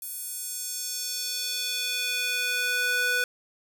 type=tone with high-pass filter sweep; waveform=square; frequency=493.9 Hz; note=B4; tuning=in tune; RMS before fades=-29 dBFS; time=0.02-3.24 s; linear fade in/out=2 ms; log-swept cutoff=11000 to 1200 Hz; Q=1.6; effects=none